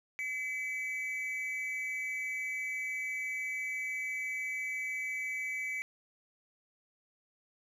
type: tone pair together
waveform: triangle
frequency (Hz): 2035 / 2289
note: C7 / D7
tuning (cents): -49 / -45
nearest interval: major second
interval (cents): 204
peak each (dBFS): -37 / -34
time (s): 0.19-5.82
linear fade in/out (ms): 0
effects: none